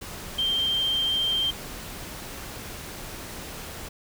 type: tone in noise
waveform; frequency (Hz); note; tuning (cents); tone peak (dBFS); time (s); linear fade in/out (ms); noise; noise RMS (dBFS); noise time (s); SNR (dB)
sine; 3157; G7; +12; -22; 0.38-1.51; 10; pink; -38; 0.01-3.89; +13
effects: none